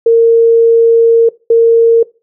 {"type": "tone pair in turn", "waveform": "sine", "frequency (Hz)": [459.9, 459.9], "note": ["A#4", "A#4"], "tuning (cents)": [-23, -23], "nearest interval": "unison", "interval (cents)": 0, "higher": "neither", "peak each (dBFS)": -3, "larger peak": "neither", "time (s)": [[0.06, 1.29], [1.5, 2.03]], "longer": "first", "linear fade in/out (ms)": 5, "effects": ["noise-tail reverb RT60 0.3 s tail -21 dB re dry"]}